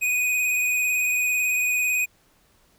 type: tone with vibrato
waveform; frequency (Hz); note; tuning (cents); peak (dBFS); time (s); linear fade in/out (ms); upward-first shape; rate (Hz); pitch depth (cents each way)
square; 2489; D#7; 0; -21; 0.01-2.06; 20; triangle; 18; 27
effects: pink hiss -61 dBFS RMS until 2.78 s